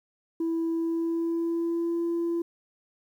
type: tone with pitch glide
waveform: sine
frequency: 329.6 to 338.7 Hz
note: E4 to E4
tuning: 0 to +47 cents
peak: -23 dBFS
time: 0.4-2.42 s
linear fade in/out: 5 ms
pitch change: +47 cents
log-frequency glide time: 0.7-2.01 s
effects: tanh soft clip ceiling -23 dBFS + 10-bit